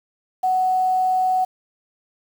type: tone with quantisation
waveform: sine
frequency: 744 Hz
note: F#5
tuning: 9 cents sharp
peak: -16 dBFS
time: 0.43-1.45 s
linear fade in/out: 10 ms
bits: 7
effects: none